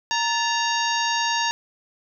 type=harmonic tone with a mistuned harmonic; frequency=930 Hz; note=A#5; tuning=4 cents flat; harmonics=1 / 2 / 3 / 4 / 5 / 6 / 7; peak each=-24 / -27 / -29 / -30 / -31 / -32 / -32 dBFS; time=0.11-1.51 s; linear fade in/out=0 ms; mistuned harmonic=2; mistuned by=-110 cents; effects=none